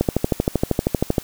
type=click train; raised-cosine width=2 ms; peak=-3 dBFS; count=16; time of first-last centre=0.01-1.182 s; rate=12.8 Hz; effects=white hiss -41 dBFS RMS until 1.23 s